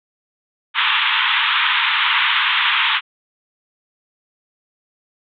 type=band-pass noise; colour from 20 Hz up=white; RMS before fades=-17 dBFS; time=0.74-3.01 s; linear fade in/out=50 ms; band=890 to 3600 Hz; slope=96 dB/octave; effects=none